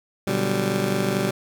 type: chord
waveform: 20% pulse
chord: G major seventh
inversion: first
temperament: just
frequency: 122.5 / 147 / 183.75 / 196 Hz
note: B2 / D3 / F#3 / G3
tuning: -14 / +2 / -12 / 0 cents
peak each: -23 / -25 / -25 / -19 dBFS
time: 0.27-1.31 s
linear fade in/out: 5 ms
effects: none